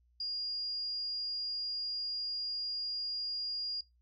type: tone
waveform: sine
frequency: 4837 Hz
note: D#8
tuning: 50 cents flat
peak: -34 dBFS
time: 0.2-3.81 s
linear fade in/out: 5 ms
effects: noise-tail reverb RT60 0.2 s tail -22 dB re dry + added 60 Hz sine -66 dBFS peak until 4.01 s